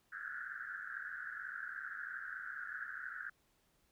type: band-pass noise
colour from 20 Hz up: white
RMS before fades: -45 dBFS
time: 0.12-3.3 s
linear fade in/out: 5 ms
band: 1400 to 1700 Hz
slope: 96 dB/octave
effects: pink hiss -75 dBFS RMS until 3.91 s